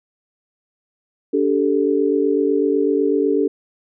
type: chord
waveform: sine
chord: D suspended fourth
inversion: none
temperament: equal with one note detuned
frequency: 288.3 / 392 / 440 Hz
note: D4 / G4 / A4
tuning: -32 / 0 / 0 cents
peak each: -19 dBFS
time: 1.33-3.48 s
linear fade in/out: 10 ms
effects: none